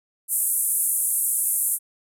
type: band-pass noise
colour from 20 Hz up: pink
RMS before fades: -23 dBFS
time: 0.28-1.79 s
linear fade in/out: 50 ms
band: 8700 to 13000 Hz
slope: 48 dB/octave
effects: none